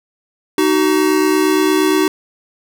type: tone pair together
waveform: square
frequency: 309.1 / 377.7 Hz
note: D#4 / F#4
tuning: -11 / +36 cents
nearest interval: minor third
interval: 347 cents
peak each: -15 dBFS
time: 0.58-2.08 s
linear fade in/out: 2 ms
effects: none